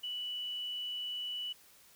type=tone; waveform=sine; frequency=2960 Hz; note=F#7; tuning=in tune; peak=-36 dBFS; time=0.03-1.53 s; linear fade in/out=10 ms; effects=white hiss -61 dBFS RMS until 1.95 s